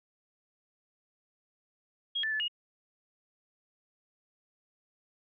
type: tone with pitch steps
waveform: sine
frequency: 3279 / 1760 / 1735 / 2873 Hz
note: G#7 / A6 / A6 / F7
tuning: -23 / 0 / -25 / +48 cents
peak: -29 dBFS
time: 2.15-2.482 s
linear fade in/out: 10 ms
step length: 83 ms
effects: none